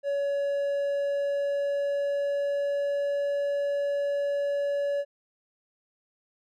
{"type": "tone with pitch glide", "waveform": "triangle", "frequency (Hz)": [564, 568.6], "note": ["C#5", "C#5"], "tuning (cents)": [30, 44], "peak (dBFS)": -23, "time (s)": [0.03, 5.05], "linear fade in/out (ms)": 50, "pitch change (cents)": 14, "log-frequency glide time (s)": [0.2, 3.3], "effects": []}